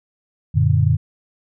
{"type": "chord", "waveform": "sine", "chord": "Gb augmented", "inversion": "none", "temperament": "equal", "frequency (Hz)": [92.5, 116.54, 146.83], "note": ["Gb2", "Bb2", "D3"], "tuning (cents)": [0, 0, 0], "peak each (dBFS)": -17, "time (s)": [0.54, 0.97], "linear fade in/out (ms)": 20, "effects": []}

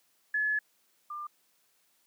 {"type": "tone pair in turn", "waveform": "sine", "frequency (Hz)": [1710, 1195.7], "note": ["A6", "D6"], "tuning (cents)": [-50, 31], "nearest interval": "tritone", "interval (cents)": 619, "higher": "first", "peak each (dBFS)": [-26, -36], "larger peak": "first", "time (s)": [[0.34, 0.59], [1.1, 1.27]], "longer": "first", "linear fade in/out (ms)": 5, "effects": ["white hiss -70 dBFS RMS until 2.06 s", "high-pass 150 Hz 12 dB/octave"]}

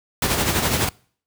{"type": "noise with tremolo", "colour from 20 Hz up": "pink", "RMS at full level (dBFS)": -18, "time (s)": [0.22, 0.89], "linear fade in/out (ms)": 2, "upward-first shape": "sine", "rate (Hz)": 12, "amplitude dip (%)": 50, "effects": ["noise-tail reverb RT60 0.5 s tail -25 dB re dry", "high-pass 60 Hz 12 dB/octave"]}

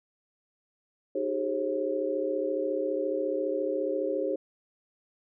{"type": "tone cluster", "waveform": "sine", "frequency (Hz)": [309.6, 382.1, 416.6, 539], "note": ["D#4", "G4", "G#4", "C#5"], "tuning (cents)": [-9, -44, 5, -49], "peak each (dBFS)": [-34, -33, -33, -30], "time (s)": [1.15, 4.36], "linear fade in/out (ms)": 5, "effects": []}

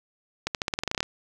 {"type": "accelerating click train", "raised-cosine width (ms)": 0.2, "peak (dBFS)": -9, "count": 13, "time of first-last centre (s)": [0.47, 1.03], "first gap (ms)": 78, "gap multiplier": 0.9, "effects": ["7-bit"]}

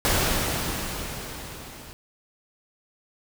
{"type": "noise with level ramp", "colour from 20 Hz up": "pink", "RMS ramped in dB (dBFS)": [-21, -44], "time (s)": [0.05, 1.93], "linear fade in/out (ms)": 0, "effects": []}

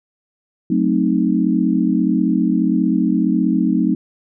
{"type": "chord", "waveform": "sine", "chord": "F# diminished seventh", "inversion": "none", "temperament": "equal", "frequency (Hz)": [185, 220, 261.6, 311.1], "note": ["F#3", "A3", "C4", "Eb4"], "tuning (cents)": [0, 0, 0, 0], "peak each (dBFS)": -19, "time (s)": [0.7, 3.95], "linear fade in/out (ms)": 5, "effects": []}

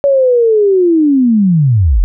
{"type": "linear sweep", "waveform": "sine", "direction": "down", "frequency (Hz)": [568, 35.76], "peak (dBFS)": -6, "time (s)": [0.04, 2.04], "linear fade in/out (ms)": 0, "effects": []}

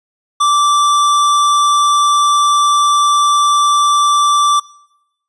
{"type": "tone with hard clipping", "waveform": "sine", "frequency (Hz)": 1169, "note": "D6", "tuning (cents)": -8, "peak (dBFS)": -11, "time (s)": [0.4, 4.6], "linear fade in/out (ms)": 10, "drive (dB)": 17, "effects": ["noise-tail reverb RT60 0.9 s tail -23 dB re dry", "resampled to 24000 Hz"]}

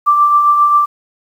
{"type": "tone with tremolo", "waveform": "sine", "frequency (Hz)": 1174.7, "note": "D6", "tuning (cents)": 0, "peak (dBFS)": -5, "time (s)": [0.06, 0.86], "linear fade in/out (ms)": 20, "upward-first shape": "triangle", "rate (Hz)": 7.5, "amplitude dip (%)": 45, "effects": ["7-bit"]}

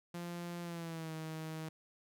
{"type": "tone with pitch glide", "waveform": "sawtooth", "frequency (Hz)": [173.1, 158.73], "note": ["F3", "D#3"], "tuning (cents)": [-15, 35], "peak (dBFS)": -37, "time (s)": [0.14, 1.69], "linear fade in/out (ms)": 5, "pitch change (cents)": -150, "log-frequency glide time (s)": [0.62, 1.13], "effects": []}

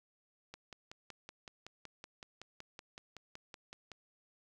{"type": "click train", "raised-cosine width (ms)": 0.2, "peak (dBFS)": -30, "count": 19, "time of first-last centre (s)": [0.54, 3.917], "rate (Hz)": 5.33, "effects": ["11-bit"]}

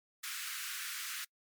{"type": "high-pass noise", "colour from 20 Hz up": "pink", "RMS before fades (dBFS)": -41, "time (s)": [0.23, 1.25], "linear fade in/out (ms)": 10, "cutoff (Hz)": 1300, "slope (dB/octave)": 48, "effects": ["noise-tail reverb RT60 0.1 s tail -26 dB re dry", "MP3 96 kbps"]}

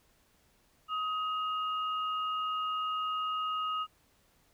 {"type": "tone pair together", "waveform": "sine", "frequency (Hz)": [1259.8, 2843], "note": ["D#6", "F7"], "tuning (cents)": [21, 30], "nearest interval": "octave + major second", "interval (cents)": 1409, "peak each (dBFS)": [-31, -40], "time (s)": [0.88, 3.87], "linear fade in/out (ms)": 50, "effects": ["pink hiss -68 dBFS RMS until 4.53 s"]}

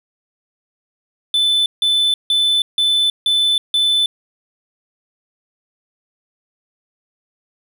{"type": "tone bursts", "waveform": "triangle", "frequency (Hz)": 3513, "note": "A7", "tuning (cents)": -3, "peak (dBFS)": -11, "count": 6, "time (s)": [1.34, 4.06], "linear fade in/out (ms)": 2, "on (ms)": 320, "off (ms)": 160, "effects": []}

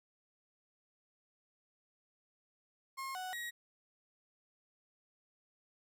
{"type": "tone with pitch steps", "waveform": "35% pulse", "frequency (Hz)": [1073, 741, 1900], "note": ["C6", "F#5", "A#6"], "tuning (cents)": [43, 2, 33], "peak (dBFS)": -38, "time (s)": [2.97, 3.51], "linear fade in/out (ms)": 20, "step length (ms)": 180, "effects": []}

